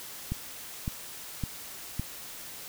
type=click train; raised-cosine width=5 ms; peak=-18 dBFS; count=4; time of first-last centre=0.32-1.996 s; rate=1.79 Hz; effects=white hiss -43 dBFS RMS until 2.68 s